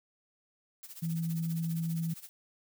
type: noise with tremolo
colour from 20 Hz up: blue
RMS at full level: -45 dBFS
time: 0.83-2.29 s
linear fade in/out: 0 ms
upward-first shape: sine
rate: 15 Hz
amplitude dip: 80%
type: tone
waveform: sine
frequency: 164.81 Hz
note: E3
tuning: in tune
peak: -30 dBFS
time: 1.02-2.14 s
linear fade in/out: 10 ms
effects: none